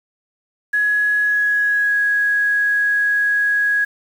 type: tone with pitch glide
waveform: sine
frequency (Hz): 1680 to 1661.7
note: G#6 to G#6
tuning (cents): +19 to +1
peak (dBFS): -14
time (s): 0.73-3.85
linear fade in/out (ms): 10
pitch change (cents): -18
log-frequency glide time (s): 1.24-1.95
effects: 7-bit